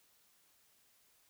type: silence
effects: white hiss -70 dBFS RMS until 1.29 s